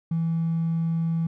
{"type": "tone with hard clipping", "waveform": "triangle", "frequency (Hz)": 164.81, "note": "E3", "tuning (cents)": 0, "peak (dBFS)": -22, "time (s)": [0.11, 1.27], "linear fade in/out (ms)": 5, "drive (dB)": 3, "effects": []}